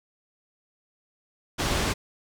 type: low-pass noise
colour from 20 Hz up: pink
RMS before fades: -26 dBFS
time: 1.58-1.94 s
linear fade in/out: 20 ms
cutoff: 7200 Hz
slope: 12 dB/octave
effects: none